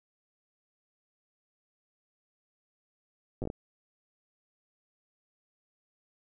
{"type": "slowing click train", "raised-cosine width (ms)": 2, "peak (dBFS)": -22, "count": 6, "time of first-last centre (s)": [3.42, 3.501], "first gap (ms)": 8, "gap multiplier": 1.36, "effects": []}